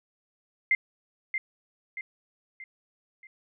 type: tone with echo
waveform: sine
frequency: 2093 Hz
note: C7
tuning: in tune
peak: -19 dBFS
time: 0.71-0.75 s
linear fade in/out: 2 ms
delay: 630 ms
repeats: 4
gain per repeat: -7 dB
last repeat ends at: 3.27 s
effects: none

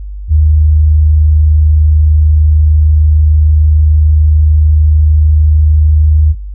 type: tone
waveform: sine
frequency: 76.7 Hz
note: D#2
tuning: 24 cents flat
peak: -4 dBFS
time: 0.28-6.35 s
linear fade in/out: 50 ms
effects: noise-tail reverb RT60 0.2 s tail -20 dB re dry + added 50 Hz sine -20 dBFS peak until 6.54 s

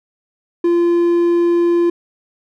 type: tone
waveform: triangle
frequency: 344.3 Hz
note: F4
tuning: 25 cents flat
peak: -9 dBFS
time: 0.64-1.9 s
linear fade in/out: 5 ms
effects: none

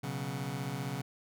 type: chord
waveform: sawtooth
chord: B suspended second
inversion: none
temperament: just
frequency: 123.47 / 138.9 / 185.21 Hz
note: B2 / C#3 / F#3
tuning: 0 / +4 / +2 cents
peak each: -36 / -33 / -37 dBFS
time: 0.03-1.02 s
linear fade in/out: 10 ms
effects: none

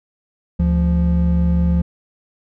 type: tone pair together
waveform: triangle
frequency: 73 / 173.62 Hz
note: D2 / F3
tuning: -10 / -10 cents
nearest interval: octave + minor third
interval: 1500 cents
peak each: -14 dBFS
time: 0.59-1.82 s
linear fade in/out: 10 ms
effects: none

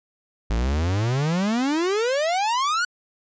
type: exponential sweep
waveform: 45% pulse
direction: up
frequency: 51.91 to 1496 Hz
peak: -20 dBFS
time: 0.5-2.85 s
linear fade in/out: 5 ms
effects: resampled to 16000 Hz

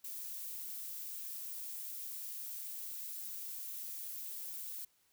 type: noise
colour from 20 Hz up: violet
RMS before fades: -44 dBFS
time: 0.04-4.85 s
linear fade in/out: 5 ms
effects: white hiss -73 dBFS RMS until 5.12 s

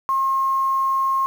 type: tone with quantisation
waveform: sine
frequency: 1073 Hz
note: C6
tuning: 43 cents sharp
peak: -17 dBFS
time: 0.09-1.26 s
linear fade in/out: 0 ms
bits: 7
effects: none

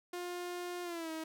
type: tone with pitch glide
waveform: sawtooth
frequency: 354.2 to 319.2 Hz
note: F4 to D#4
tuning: +24 to +44 cents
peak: -35 dBFS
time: 0.13-1.24 s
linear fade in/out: 5 ms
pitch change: -180 cents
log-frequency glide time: 0.83-1.11 s
effects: none

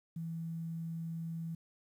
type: tone with quantisation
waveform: sine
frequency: 164.81 Hz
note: E3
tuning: in tune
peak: -37 dBFS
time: 0.16-1.55 s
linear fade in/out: 5 ms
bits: 11
effects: none

